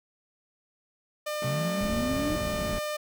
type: tone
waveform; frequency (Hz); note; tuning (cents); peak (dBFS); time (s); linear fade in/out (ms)
sawtooth; 602; D5; +43; -26; 1.26-2.97; 10
type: chord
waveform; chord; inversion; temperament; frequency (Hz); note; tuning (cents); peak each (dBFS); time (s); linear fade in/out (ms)
sawtooth; F# minor; none; equal; 185 / 220 / 277.2; F#3 / A3 / C#4; 0 / 0 / 0; -35 / -35 / -40; 1.42-2.79; 2
type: linear sweep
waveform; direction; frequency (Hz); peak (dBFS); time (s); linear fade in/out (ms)
sine; up; 125.3 to 311.1; -28; 1.44-2.36; 10
type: low-pass noise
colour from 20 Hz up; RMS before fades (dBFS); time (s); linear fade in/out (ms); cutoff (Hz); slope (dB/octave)
pink; -35; 1.8-2.79; 10; 270; 24
effects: none